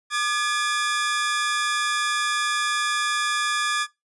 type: tone pair together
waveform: sawtooth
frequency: 1200 / 1697.1 Hz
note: D6 / G#6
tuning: +37 / +37 cents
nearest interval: tritone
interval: 600 cents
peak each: -21 dBFS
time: 0.1-3.87 s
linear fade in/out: 50 ms
effects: noise-tail reverb RT60 0.2 s tail -20 dB re dry + resampled to 24000 Hz